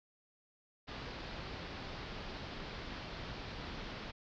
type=low-pass noise; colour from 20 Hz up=pink; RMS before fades=-45 dBFS; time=0.87-4.12 s; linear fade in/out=20 ms; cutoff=5000 Hz; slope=48 dB/octave; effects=none